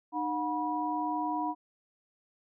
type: tone cluster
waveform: sine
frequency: 305 / 727 / 972 Hz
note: D#4 / F#5 / B5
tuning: -34 / -31 / -28 cents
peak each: -34 / -35 / -32 dBFS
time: 0.12-1.55 s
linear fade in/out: 50 ms
effects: none